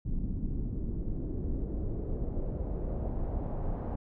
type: noise with low-pass filter sweep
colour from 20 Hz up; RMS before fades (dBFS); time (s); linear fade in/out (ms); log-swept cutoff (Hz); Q
brown; -33; 0.05-3.96; 10; 230 to 830; 1.6
effects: none

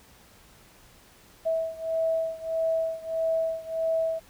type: beating tone pair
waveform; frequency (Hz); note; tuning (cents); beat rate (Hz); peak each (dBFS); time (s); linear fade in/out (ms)
sine; 650 / 651.6; E5 / E5; -24 / -20; 1.6; -27 / -29; 1.45-4.2; 20
effects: pink hiss -55 dBFS RMS until 4.29 s

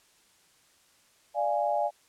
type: chord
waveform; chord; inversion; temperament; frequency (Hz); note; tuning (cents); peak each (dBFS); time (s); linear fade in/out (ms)
sine; D diminished; none; equal with one note detuned; 587.3 / 690.8 / 830.6; D5 / F5 / Ab5; 0 / -19 / 0; -29; 1.34-1.91; 50
effects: white hiss -63 dBFS RMS until 2.08 s + low-pass 10000 Hz 12 dB/octave

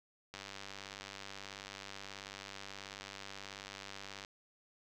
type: click train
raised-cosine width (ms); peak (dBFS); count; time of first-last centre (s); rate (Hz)
0.2; -28; 386; 0.34-4.249; 98.5
effects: none

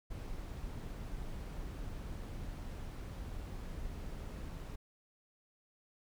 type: noise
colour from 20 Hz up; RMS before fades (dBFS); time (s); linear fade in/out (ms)
brown; -43; 0.1-4.76; 10
effects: none

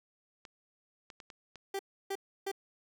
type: clicks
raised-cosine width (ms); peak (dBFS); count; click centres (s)
0.2; -31; 5; 0.452 / 1.102 / 1.202 / 1.302 / 1.557
type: tone bursts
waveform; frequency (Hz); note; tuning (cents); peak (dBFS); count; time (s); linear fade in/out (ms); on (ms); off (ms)
30% pulse; 392; G4; 0; -31; 3; 1.74-2.516; 5; 52; 310
effects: none

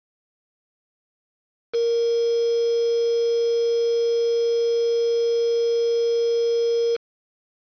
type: tone with quantisation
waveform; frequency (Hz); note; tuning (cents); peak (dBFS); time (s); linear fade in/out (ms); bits
sine; 466.2; A#4; 0; -18; 1.73-6.97; 20; 5
effects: resampled to 11025 Hz

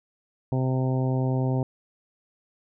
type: harmonic tone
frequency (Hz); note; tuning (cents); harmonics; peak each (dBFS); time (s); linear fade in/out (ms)
130; C3; -11; 1 / 2 / 3 / 4 / 5 / 6 / 7; -23 / -29 / -33 / -35 / -37 / -39 / -40; 0.52-1.63; 2
effects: none

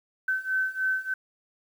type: beating tone pair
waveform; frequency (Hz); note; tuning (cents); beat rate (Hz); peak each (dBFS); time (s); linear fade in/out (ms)
sine; 1529 / 1532.3; G6 / G6; -44 / -40; 3.3; -29 / -27; 0.28-1.14; 5
effects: 9-bit

